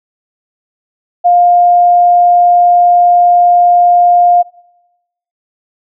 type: tone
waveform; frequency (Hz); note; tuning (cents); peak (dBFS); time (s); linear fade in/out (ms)
sine; 705; F5; +16; -4; 1.24-4.43; 20
effects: noise-tail reverb RT60 0.9 s tail -21 dB re dry